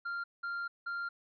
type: tone bursts at uneven times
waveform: triangle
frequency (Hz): 1392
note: F6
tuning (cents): -6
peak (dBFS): -33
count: 3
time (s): 0.05-0.24 / 0.43-0.68 / 0.86-1.09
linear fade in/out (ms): 10
effects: resampled to 11025 Hz